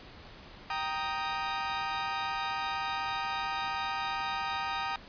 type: chord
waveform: sawtooth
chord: Eb major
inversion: first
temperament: equal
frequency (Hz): 784 / 932.3 / 1244.5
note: G5 / Bb5 / Eb6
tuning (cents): 0 / 0 / 0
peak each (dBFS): -32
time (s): 0.7-4.96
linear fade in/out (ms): 2
effects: pink hiss -50 dBFS RMS until 5.08 s + resampled to 11025 Hz